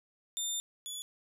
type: tone pair in turn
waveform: 20% pulse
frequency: 3600 / 3428 Hz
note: A7 / A7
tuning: +39 / -46 cents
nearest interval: minor second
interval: 85 cents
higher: first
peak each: -27 / -33 dBFS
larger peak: first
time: 0.37-0.6 / 0.86-1.02 s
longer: first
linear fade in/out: 0 ms
effects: none